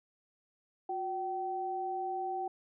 sine tone pair together, 362 / 767.1 Hz, F#4 / G5, -38 / -38 cents, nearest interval octave + minor second, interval 1300 cents, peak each -39 / -34 dBFS, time 0.89-2.48 s, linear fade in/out 5 ms, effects none

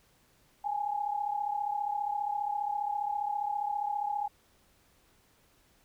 sine tone pair together, 818 / 852.9 Hz, G#5 / G#5, -26 / +46 cents, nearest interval minor second, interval 72 cents, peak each -31 / -35 dBFS, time 0.64-4.28 s, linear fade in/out 10 ms, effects pink hiss -66 dBFS RMS until 5.84 s

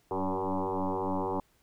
sine tone with frequency modulation, 286.1 Hz, D4, 45 cents flat, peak -28 dBFS, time 0.11-1.4 s, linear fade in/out 2 ms, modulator 94.8 Hz, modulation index 7.7, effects pink hiss -68 dBFS RMS until 1.62 s

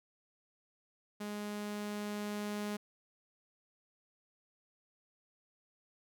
sawtooth tone with level ramp, 207.7 Hz, G#3, in tune, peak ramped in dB -35 to -32 dBFS, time 1.2-2.77 s, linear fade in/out 10 ms, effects none

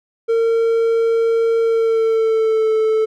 triangle tone with pitch glide, 456.8 to 438.4 Hz, A#4 to A4, -35 to -6 cents, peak -11 dBFS, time 0.28-3.06 s, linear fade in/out 20 ms, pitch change -71 cents, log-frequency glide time 1.6-2.72 s, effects none

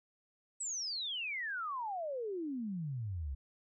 sine exponential sweep, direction down, 8080 to 64 Hz, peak -36 dBFS, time 0.6-3.35 s, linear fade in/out 10 ms, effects none

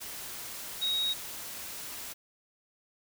sine tone in noise, 3787 Hz, A#7, 27 cents sharp, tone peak -27 dBFS, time 0.81-1.14 s, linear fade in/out 20 ms, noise white, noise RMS -41 dBFS, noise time 0-2.14 s, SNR +11 dB, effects none

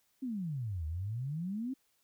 sine exponential two-way sweep, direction down then up, 273.4 to 75.3 to 273.4 Hz, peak -34 dBFS, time 0.22-1.74 s, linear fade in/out 10 ms, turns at 0.86 s, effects white hiss -74 dBFS RMS until 2.03 s

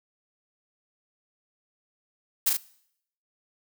blue noise with echo, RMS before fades -21 dBFS, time 2.46-2.5 s, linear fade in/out 10 ms, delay 36 ms, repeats 2, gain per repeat -3 dB, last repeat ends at 2.572 s, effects noise-tail reverb RT60 0.7 s tail -21 dB re dry

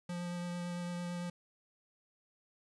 square tone with vibrato, 175.3 Hz, F3, 7 cents sharp, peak -38 dBFS, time 0.09-1.3 s, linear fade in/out 5 ms, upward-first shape triangle, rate 8.9 Hz, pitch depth 14 cents each way, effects resampled to 24000 Hz + 11-bit

